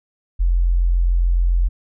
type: tone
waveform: sine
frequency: 43.56 Hz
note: F1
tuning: 4 cents flat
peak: -13 dBFS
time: 0.39-1.69 s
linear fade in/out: 20 ms
effects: none